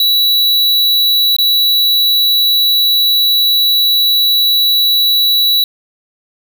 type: tone with dropouts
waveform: square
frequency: 3929 Hz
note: B7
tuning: 10 cents flat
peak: -9 dBFS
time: 0-5.64 s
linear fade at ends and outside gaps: 2 ms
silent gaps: 1.365-1.385 s
effects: none